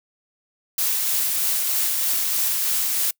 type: noise with tremolo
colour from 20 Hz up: blue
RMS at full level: -21 dBFS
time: 0.78-3.11 s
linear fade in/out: 5 ms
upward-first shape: triangle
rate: 3.2 Hz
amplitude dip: 25%
effects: noise-tail reverb RT60 0.1 s tail -26 dB re dry